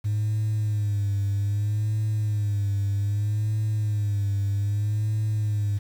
sine tone with vibrato, 103.83 Hz, G#2, in tune, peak -20 dBFS, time 0.04-5.79 s, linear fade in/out 20 ms, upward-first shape sine, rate 0.63 Hz, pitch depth 65 cents each way, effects tanh soft clip ceiling -20 dBFS + 8-bit

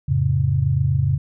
sine chord, F augmented, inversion none, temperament just, 87.31 / 109.13 / 136.42 Hz, F2 / A2 / C#3, 0 / -14 / -27 cents, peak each -22 / -22 / -18 dBFS, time 0.08-1.18 s, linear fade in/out 10 ms, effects none

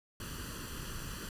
pink noise with comb filter, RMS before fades -42 dBFS, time 0.2-1.29 s, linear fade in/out 2 ms, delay 0.67 ms, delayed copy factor +0.75, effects resampled to 32000 Hz

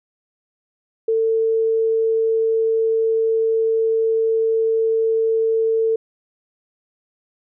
sine tone, 448 Hz, A4, 31 cents sharp, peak -15 dBFS, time 1.08-5.96 s, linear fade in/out 5 ms, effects none

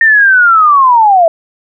sine linear sweep, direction down, 1832 to 641 Hz, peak -3 dBFS, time 0.01-1.28 s, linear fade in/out 2 ms, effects none

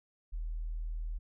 sine tone, 39.98 Hz, D#1, 48 cents sharp, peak -34 dBFS, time 0.32-1.19 s, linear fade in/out 20 ms, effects none

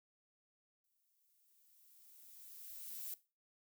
violet noise with exponential growth, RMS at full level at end -44 dBFS, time 0.84-3.14 s, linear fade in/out 2 ms, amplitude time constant 500 ms, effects noise-tail reverb RT60 0.3 s tail -17 dB re dry

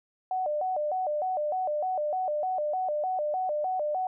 sine tone with vibrato, 668 Hz, E5, 23 cents sharp, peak -26 dBFS, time 0.31-4.07 s, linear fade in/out 2 ms, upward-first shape square, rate 3.3 Hz, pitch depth 190 cents each way, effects none

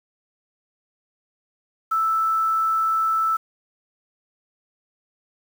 sine tone with quantisation, 1318.5 Hz, E6, in tune, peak -18 dBFS, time 1.91-3.37 s, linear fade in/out 10 ms, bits 7, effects none

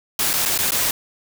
white noise with dropouts, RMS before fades -20 dBFS, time 0.19-0.91 s, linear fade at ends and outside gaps 2 ms, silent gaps 0.332-0.337 / 0.453-0.458 / 0.578-0.588 / 0.708-0.719 s, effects none

